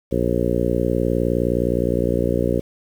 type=harmonic tone; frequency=59.6 Hz; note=A#1; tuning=39 cents sharp; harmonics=1 / 2 / 3 / 4 / 5 / 6 / 7 / 8 / 9; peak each=-26 / -26 / -26 / -26 / -26 / -26 / -26 / -26 / -26 dBFS; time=0.11-2.61 s; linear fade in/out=20 ms; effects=8-bit